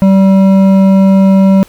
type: tone with hard clipping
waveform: sine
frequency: 193 Hz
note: G3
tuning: 27 cents flat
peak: -5 dBFS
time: 0.02-1.63 s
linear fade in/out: 0 ms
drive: 9 dB
effects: pink hiss -41 dBFS RMS until 1.68 s